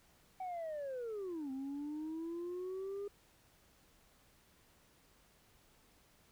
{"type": "linear two-way sweep", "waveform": "sine", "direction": "down then up", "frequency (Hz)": [760, 261.6, 408.1], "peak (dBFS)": -37, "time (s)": [0.4, 3.08], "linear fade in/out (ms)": 5, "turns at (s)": 1.51, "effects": ["tanh soft clip ceiling -38 dBFS", "pink hiss -68 dBFS RMS until 6.31 s"]}